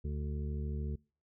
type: harmonic tone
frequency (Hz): 73.42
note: D2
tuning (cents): 0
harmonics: 1 / 2 / 3 / 5 / 6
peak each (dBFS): -35 / -41 / -45 / -49 / -51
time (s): 0.04-0.96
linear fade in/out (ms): 10
effects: noise-tail reverb RT60 0.4 s tail -26 dB re dry